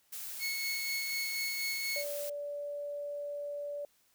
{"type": "noise", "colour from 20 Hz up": "blue", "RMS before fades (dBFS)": -42, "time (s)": [0.12, 2.3], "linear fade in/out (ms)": 10}
{"type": "tone with tremolo", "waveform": "25% pulse", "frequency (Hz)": 2192, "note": "C#7", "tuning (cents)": -20, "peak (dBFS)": -29, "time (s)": [0.39, 2.05], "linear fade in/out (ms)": 50, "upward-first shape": "sine", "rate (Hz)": 4.1, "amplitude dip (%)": 30}
{"type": "tone", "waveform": "sine", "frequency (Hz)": 579, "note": "D5", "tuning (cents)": -25, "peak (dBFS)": -36, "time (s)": [1.96, 3.85], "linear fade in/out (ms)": 2}
{"effects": ["white hiss -70 dBFS RMS until 4.14 s"]}